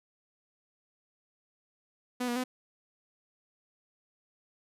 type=tone with pitch steps; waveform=sawtooth; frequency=248.3 / 240.4 / 253.4 Hz; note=B3 / B3 / B3; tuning=+9 / -46 / +45 cents; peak=-26 dBFS; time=2.2-2.44 s; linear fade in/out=10 ms; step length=80 ms; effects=resampled to 32000 Hz